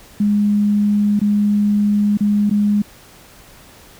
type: tone with dropouts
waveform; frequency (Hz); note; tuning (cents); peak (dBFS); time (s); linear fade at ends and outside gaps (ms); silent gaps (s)
sine; 206.5; G#3; -10; -12; 0.2-2.82; 5; 1.194-1.214 / 2.173-2.206 / 2.497-2.51
effects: pink hiss -44 dBFS RMS until 3.99 s